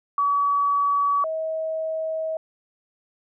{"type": "tone pair in turn", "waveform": "sine", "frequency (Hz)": [1138, 638.7], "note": ["C#6", "D#5"], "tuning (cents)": [45, 45], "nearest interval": "minor seventh", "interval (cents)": 1000, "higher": "first", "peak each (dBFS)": [-18, -24], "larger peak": "first", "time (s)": [[0.18, 1.24], [1.24, 2.37]], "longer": "second", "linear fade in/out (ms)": 2, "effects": []}